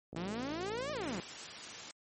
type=click train; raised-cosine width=2 ms; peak=-32 dBFS; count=61; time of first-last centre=0.13-1.2 s; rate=56.1 Hz
type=exponential two-way sweep; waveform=sawtooth; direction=up then down; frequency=159.9 to 622.3 to 159.9 Hz; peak=-33 dBFS; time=0.16-1.2 s; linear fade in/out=0 ms; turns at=0.92 s
type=noise; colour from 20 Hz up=white; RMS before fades=-45 dBFS; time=1.03-1.91 s; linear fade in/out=0 ms
effects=high-pass 80 Hz 12 dB/octave + MP3 32 kbps